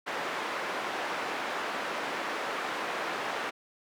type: band-pass noise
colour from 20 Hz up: white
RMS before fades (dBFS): -34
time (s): 0.06-3.51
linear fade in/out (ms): 20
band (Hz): 340 to 1600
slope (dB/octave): 12
effects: none